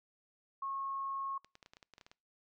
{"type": "tone", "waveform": "sine", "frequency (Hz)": 1090, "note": "C#6", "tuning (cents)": -29, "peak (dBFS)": -36, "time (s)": [0.62, 1.38], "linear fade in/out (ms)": 5}
{"type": "clicks", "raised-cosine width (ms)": 0.2, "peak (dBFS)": -37, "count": 12, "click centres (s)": [1.446, 1.554, 1.628, 1.661, 1.735, 1.769, 1.828, 1.937, 1.981, 2.012, 2.065, 2.115]}
{"effects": ["noise-tail reverb RT60 0.4 s tail -26 dB re dry"]}